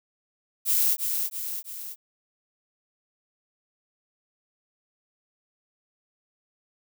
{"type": "noise with echo", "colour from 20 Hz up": "violet", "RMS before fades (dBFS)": -22, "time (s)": [0.65, 0.97], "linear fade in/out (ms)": 50, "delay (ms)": 330, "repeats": 3, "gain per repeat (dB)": -5, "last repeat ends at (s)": 1.96, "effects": []}